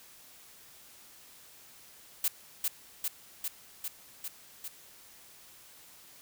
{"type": "noise with echo", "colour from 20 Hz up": "blue", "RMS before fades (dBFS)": -28, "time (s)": [2.24, 2.28], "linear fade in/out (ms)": 2, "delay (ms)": 400, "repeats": 6, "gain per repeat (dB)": -2, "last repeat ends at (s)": 4.68, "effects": ["white hiss -55 dBFS RMS until 6.21 s"]}